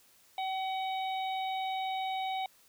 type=harmonic tone with a mistuned harmonic; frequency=754 Hz; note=F#5; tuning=32 cents sharp; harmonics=1 / 3 / 4 / 5; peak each=-32 / -43 / -48 / -43 dBFS; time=0.38-2.46 s; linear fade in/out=2 ms; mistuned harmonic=1; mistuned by=+19 cents; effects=white hiss -63 dBFS RMS until 2.68 s